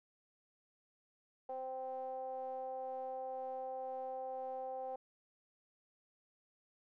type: ring-modulated tone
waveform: triangle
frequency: 130 Hz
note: C3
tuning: 11 cents flat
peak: -35 dBFS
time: 1.49-4.96 s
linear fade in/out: 5 ms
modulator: 651 Hz
effects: none